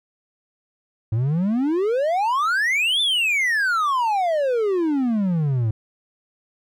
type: exponential two-way sweep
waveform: triangle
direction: up then down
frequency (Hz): 105.5 to 3585 to 105.5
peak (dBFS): -16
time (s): 1.12-5.71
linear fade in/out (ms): 5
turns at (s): 3.01
effects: none